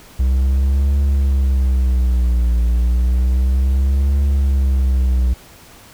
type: tone with vibrato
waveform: triangle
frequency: 64 Hz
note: C2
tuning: 38 cents flat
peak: -10 dBFS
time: 0.19-5.34 s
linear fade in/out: 10 ms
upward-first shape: triangle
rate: 0.31 Hz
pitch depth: 160 cents each way
effects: pink hiss -43 dBFS RMS until 5.93 s